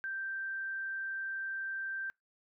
sine tone, 1568 Hz, G6, in tune, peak -35 dBFS, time 0.04-2.1 s, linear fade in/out 0 ms, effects noise-tail reverb RT60 0.2 s tail -26 dB re dry

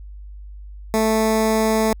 15% pulse tone with notch filter, 220 Hz, A3, in tune, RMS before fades -18 dBFS, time 0.94-1.93 s, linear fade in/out 0 ms, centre 3000 Hz, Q 1.2, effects added 50 Hz sine -34 dBFS peak until 2 s

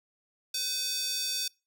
square tone with high-pass filter, 508 Hz, B4, 49 cents sharp, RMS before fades -32 dBFS, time 0.54-1.48 s, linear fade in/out 5 ms, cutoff 4500 Hz, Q 2.4, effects noise-tail reverb RT60 0.3 s tail -26 dB re dry

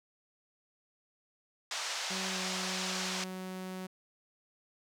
white band-pass noise, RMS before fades -37 dBFS, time 1.71-3.24 s, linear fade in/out 2 ms, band 570 to 6400 Hz, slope 24 dB/octave
sawtooth tone with pitch glide, 188.9 to 186.08 Hz, F#3 to F#3, +36 to +10 cents, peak -35 dBFS, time 2.1-3.87 s, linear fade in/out 10 ms, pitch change -26 cents, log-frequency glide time 2.31-2.38 s
effects none

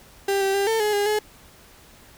35% pulse tone with pitch steps, 395.2 / 389.2 / 397.5 / 447.6 / 421.2 / 408.1 / 424.1 Hz, G4 / G4 / G4 / A4 / G#4 / G#4 / G#4, +14 / -12 / +24 / +30 / +24 / -30 / +36 cents, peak -18 dBFS, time 0.28-1.19 s, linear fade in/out 5 ms, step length 130 ms, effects pink hiss -50 dBFS RMS until 2.17 s

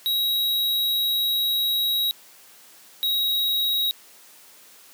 square tone pair in turn, 3835 / 3819 Hz, A#7 / A#7, +48 / +41 cents, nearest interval unison, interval 7 cents, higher first, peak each -21 dBFS, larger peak neither, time 0.06-2.11 / 3.03-3.91 s, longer first, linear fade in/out 0 ms, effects white hiss -50 dBFS RMS until 4.93 s + high-pass 200 Hz 12 dB/octave

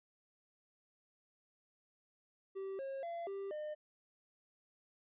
triangle tone with pitch steps, 387.4 / 541 / 681 / 393.7 / 606 Hz, G4 / C#5 / F5 / G4 / D#5, -20 / -42 / -44 / +8 / -46 cents, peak -38 dBFS, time 2.55-3.75 s, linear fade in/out 20 ms, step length 240 ms, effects resampled to 8000 Hz

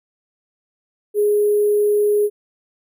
sine tone with sample-and-hold, 415.3 Hz, G#4, in tune, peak -13 dBFS, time 1.14-2.3 s, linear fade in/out 50 ms, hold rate 11025 Hz, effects none

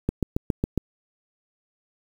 click train, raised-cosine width 3 ms, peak -9 dBFS, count 6, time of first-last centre 0.09-0.777 s, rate 7.28 Hz, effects 7-bit

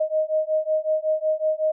sine beating tone pair, 621 / 626.4 Hz, D#5 / D#5, -3 / +11 cents, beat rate 5.4 Hz, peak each -23 dBFS, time 0-1.72 s, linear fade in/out 10 ms, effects none

